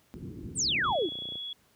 pink low-pass noise, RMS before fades -39 dBFS, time 0.14-0.93 s, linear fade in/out 0 ms, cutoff 380 Hz, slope 48 dB/octave
sine exponential sweep, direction down, 9397 to 266 Hz, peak -25 dBFS, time 0.55-1.1 s, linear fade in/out 50 ms
click train, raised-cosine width 2 ms, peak -32 dBFS, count 20, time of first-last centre 0.72-1.355 s, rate 29.9 Hz
sine tone, 3365 Hz, G#7, 22 cents sharp, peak -35 dBFS, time 0.84-1.53 s, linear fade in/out 2 ms
effects pink hiss -65 dBFS RMS until 1.75 s + high-pass 80 Hz 12 dB/octave

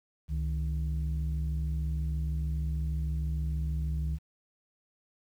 sine tone pair together, 69.4 / 155.8 Hz, C#2 / D#3, +3 / +3 cents, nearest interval octave + major second, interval 1400 cents, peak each -28 / -33 dBFS, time 0.28-4.19 s, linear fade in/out 50 ms, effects tanh soft clip ceiling -24 dBFS + 10-bit

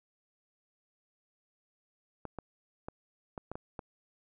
clicks, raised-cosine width 1 ms, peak -25 dBFS, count 7, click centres 2.253 / 2.387 / 2.885 / 3.378 / 3.516 / 3.555 / 3.792 s, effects none

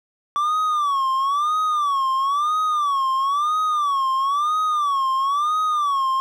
triangle tone with vibrato, 1152 Hz, D6, 34 cents flat, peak -16 dBFS, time 0.36-6.2 s, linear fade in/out 0 ms, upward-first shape sine, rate 1 Hz, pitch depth 150 cents each way, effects none

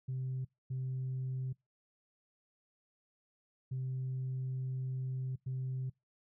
sine tone bursts at uneven times, 130 Hz, C3, 11 cents flat, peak -33 dBFS, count 4, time 0.08-0.45 / 0.7-1.53 / 3.71-5.36 / 5.46-5.9 s, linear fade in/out 10 ms, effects noise-tail reverb RT60 0.2 s tail -25 dB re dry + tanh soft clip ceiling -32 dBFS

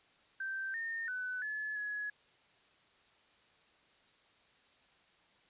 sine tone with pitch steps, 1560 / 1826 / 1501 / 1717 / 1685 Hz, G6 / A#6 / F#6 / A6 / G#6, -9 / -36 / +24 / -43 / +25 cents, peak -36 dBFS, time 0.4-2.1 s, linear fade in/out 5 ms, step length 340 ms, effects white hiss -67 dBFS RMS until 5.49 s + resampled to 8000 Hz

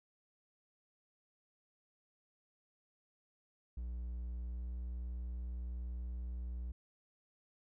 triangle tone with pitch glide, 60 to 60.63 Hz, B1 to B1, -49 to -31 cents, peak -37 dBFS, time 3.77-6.72 s, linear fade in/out 5 ms, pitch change +18 cents, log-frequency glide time 4.49-4.67 s, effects none

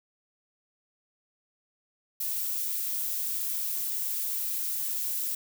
violet noise, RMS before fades -31 dBFS, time 2.2-5.35 s, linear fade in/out 5 ms, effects none

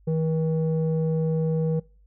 square tone with low-pass filter, 160 Hz, D#3, 49 cents sharp, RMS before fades -24 dBFS, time 0.07-1.8 s, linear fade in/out 10 ms, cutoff 390 Hz, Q 8.9, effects noise-tail reverb RT60 0.4 s tail -24 dB re dry + added 50 Hz sine -53 dBFS peak until 2.06 s

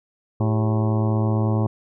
harmonic tone with a mistuned harmonic, 109.4 Hz, A2, 9 cents flat, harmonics 1 / 2 / 3 / 4 / 5 / 6 / 7 / 8 / 9 / 10, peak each -19 / -25 / -29 / -31 / -33 / -35 / -36 / -37 / -38 / -39 dBFS, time 0.4-1.67 s, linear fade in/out 5 ms, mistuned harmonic 4, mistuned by -140 cents, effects none

